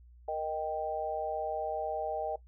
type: chord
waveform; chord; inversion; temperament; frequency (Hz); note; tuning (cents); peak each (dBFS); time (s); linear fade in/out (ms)
sine; Eb major; second; equal; 466.2 / 622.3 / 784; Bb4 / Eb5 / G5; 0 / 0 / 0; -38 / -35 / -35; 0.28-2.36; 5
effects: noise-tail reverb RT60 0.1 s tail -17 dB re dry + added 60 Hz sine -53 dBFS peak until 2.47 s